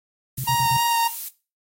violet noise, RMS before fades -30 dBFS, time 0.37-1.29 s, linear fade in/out 10 ms
sine tone bursts, 130.81 Hz, C3, in tune, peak -25 dBFS, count 4, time 0.38-0.77 s, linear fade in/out 2 ms, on 60 ms, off 50 ms
45% pulse tone with vibrato, 932.3 Hz, A#5, in tune, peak -19 dBFS, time 0.47-1.08 s, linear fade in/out 10 ms, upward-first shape sine, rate 3.3 Hz, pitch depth 13 cents each way
effects noise-tail reverb RT60 0.3 s tail -17 dB re dry + AAC 48 kbps

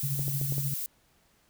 violet noise, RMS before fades -34 dBFS, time 0-0.86 s, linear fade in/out 0 ms
sine tone with tremolo, 138.59 Hz, C#3, in tune, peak -27 dBFS, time 0.03-0.74 s, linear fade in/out 5 ms, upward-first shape sine, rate 13 Hz, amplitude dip 55%
clicks, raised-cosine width 2 ms, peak -26 dBFS, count 5, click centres 0.193 / 0.281 / 0.414 / 0.523 / 0.581 s
effects pink hiss -66 dBFS RMS until 1.49 s

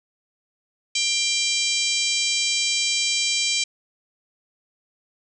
harmonic tone, 790 Hz, G5, 13 cents sharp, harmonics 3 / 4 / 5 / 6 / 7 / 8 / 9 / 10, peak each -26 / -27 / -28 / -29 / -29 / -30 / -31 / -31 dBFS, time 0.95-3.64 s, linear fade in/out 5 ms, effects none

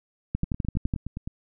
two click trains, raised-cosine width 5 ms, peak -20 / -13 dBFS, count 9 / 8, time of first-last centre 0.44-1.275 / 0.35-0.938 s, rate 9.58 / 11.9 Hz, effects none

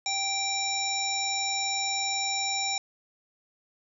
harmonic tone with a mistuned harmonic, 784 Hz, G5, in tune, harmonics 1 / 3 / 5 / 7 / 9, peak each -33 / -33 / -33 / -33 / -33 dBFS, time 0.06-2.78 s, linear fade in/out 2 ms, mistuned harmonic 5, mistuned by -22 cents, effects none

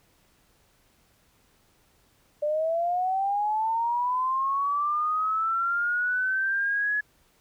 sine linear sweep, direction up, 587.3 to 1700 Hz, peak -23 dBFS, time 2.42-7.01 s, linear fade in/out 10 ms, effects pink hiss -64 dBFS RMS until 7.4 s

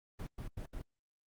brown noise bursts at uneven times, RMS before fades -42 dBFS, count 4, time 0.19-0.27 / 0.38-0.48 / 0.57-0.66 / 0.73-0.82 s, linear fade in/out 5 ms, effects Opus 24 kbps

